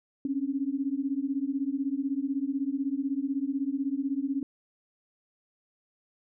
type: beating tone pair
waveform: sine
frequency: 267.2 / 283.2 Hz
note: C4 / C#4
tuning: +36 / +37 cents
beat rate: 16 Hz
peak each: -30 dBFS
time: 0.25-4.43 s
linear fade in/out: 2 ms
effects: none